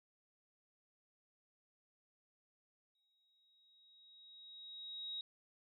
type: tone with exponential growth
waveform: sine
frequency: 3800 Hz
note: A#7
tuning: 33 cents sharp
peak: -40 dBFS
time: 2.95-5.21 s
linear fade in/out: 2 ms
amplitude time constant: 490 ms
effects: none